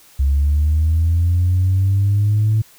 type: linear sweep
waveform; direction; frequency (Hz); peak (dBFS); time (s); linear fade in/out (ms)
sine; up; 67.4 to 110; -11; 0.19-2.62; 10
effects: tanh soft clip ceiling -9 dBFS + white hiss -48 dBFS RMS until 2.78 s